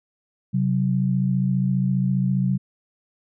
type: tone pair together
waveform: sine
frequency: 132.5 / 187.38 Hz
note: C3 / F#3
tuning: +22 / +22 cents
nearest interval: tritone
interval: 600 cents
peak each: -21 dBFS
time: 0.53-2.58 s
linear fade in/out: 20 ms
effects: none